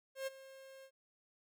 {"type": "tone with ADSR envelope", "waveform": "45% pulse", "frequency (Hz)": 535, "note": "C5", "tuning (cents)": 38, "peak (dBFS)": -36, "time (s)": [0.15, 0.91], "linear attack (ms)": 120, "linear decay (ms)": 20, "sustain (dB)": -17, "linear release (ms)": 70, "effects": []}